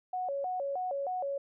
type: tone with vibrato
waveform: sine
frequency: 640 Hz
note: D#5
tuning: 49 cents sharp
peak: -31 dBFS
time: 0.13-1.38 s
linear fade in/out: 5 ms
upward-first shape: square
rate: 3.2 Hz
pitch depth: 240 cents each way
effects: none